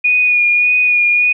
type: tone with vibrato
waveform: sine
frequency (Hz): 2455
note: D#7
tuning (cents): -24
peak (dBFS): -9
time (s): 0.04-1.33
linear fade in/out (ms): 10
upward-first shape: sine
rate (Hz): 1.7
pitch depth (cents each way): 22
effects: none